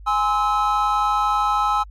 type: chord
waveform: triangle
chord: Ab augmented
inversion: none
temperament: just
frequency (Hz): 830.6 / 1038.3 / 1297.8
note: Ab5 / C6 / E6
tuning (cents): 0 / -14 / -27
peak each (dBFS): -19 / -22 / -18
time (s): 0.06-1.84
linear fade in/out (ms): 20
effects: added 50 Hz sine -37 dBFS peak until 1.9 s + MP3 64 kbps